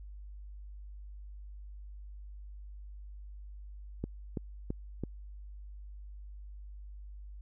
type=click train; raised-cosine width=3 ms; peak=-21 dBFS; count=4; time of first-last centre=4.04-5.037 s; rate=3.01 Hz; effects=added 50 Hz sine -44 dBFS peak until 7.41 s